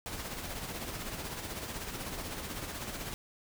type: noise with tremolo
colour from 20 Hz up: pink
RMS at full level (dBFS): -38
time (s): 0.06-3.14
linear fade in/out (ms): 0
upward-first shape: sine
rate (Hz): 16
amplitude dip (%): 45
effects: none